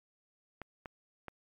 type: clicks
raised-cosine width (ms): 0.5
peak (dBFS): -27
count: 3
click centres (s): 0.617 / 0.858 / 1.283
effects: MP3 96 kbps